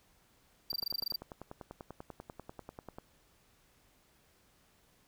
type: tone bursts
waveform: square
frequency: 4699 Hz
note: D8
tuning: in tune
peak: -32 dBFS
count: 12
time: 0.7-1.16 s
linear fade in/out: 5 ms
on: 20 ms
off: 20 ms
type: click train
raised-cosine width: 1 ms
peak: -30 dBFS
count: 24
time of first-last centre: 0.73-2.985 s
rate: 10.2 Hz
effects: pink hiss -68 dBFS RMS until 5.07 s